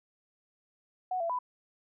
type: tone with pitch steps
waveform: sine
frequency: 738 / 673 / 995 Hz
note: F#5 / E5 / B5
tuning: -5 / +36 / +13 cents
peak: -29 dBFS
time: 1.11-1.389 s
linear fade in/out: 5 ms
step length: 93 ms
effects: none